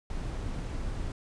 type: noise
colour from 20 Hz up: brown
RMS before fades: -34 dBFS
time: 0.1-1.12 s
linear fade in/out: 2 ms
effects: resampled to 22050 Hz